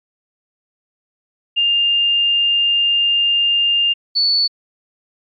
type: tone pair in turn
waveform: sine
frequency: 2806 / 4454 Hz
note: F7 / C#8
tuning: +8 / +7 cents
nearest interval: minor sixth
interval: 799 cents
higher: second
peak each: -12 dBFS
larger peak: neither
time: 1.56-3.94 / 4.15-4.48 s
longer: first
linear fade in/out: 20 ms
effects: MP3 64 kbps